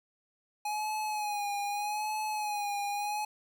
square tone with vibrato, 835 Hz, G#5, 9 cents sharp, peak -32 dBFS, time 0.65-3.25 s, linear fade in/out 5 ms, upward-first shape sine, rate 0.81 Hz, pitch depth 49 cents each way, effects 11-bit

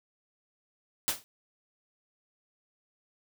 white noise with exponential decay, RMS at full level -24 dBFS, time 1.08-1.24 s, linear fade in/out 0 ms, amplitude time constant 34 ms, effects none

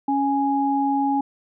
sine tone pair together, 277.2 / 830.7 Hz, C#4 / G#5, 0 / 0 cents, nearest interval octave + perfect fifth, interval 1900 cents, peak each -21 dBFS, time 0.08-1.21 s, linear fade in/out 5 ms, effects none

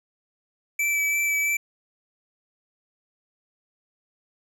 square tone with vibrato, 2313 Hz, D7, 27 cents flat, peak -22 dBFS, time 0.79-1.57 s, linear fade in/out 5 ms, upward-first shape sine, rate 3 Hz, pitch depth 14 cents each way, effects none

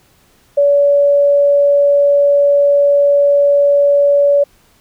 sine tone, 570 Hz, C#5, 48 cents sharp, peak -7 dBFS, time 0.57-4.44 s, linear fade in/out 10 ms, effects pink hiss -52 dBFS RMS until 4.8 s

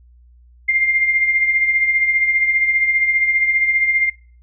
sine tone with tremolo, 2107 Hz, C7, 12 cents sharp, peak -11 dBFS, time 0.68-4.1 s, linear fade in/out 10 ms, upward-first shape triangle, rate 15 Hz, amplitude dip 65%, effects noise-tail reverb RT60 0.5 s tail -23 dB re dry + added 60 Hz sine -45 dBFS peak until 4.42 s

